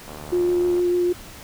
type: click train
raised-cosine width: 1 ms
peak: -23 dBFS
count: 55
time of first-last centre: 0.08-0.794 s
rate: 75.6 Hz
type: tone with vibrato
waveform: sine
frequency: 354.1 Hz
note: F4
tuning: 24 cents sharp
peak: -17 dBFS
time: 0.32-1.13 s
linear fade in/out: 10 ms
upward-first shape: sine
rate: 6.6 Hz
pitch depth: 10 cents each way
effects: pink hiss -41 dBFS RMS until 1.43 s